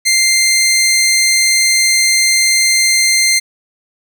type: tone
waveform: 15% pulse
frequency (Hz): 2093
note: C7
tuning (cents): 0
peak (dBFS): -3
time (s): 0.05-3.4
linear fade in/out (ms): 20
effects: none